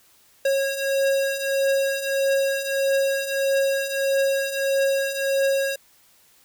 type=beating tone pair; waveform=square; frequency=545 / 546.6 Hz; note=C#5 / C#5; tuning=-29 / -24 cents; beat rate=1.6 Hz; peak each=-27 / -22 dBFS; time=0.45-5.76 s; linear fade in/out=5 ms; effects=white hiss -57 dBFS RMS until 6.44 s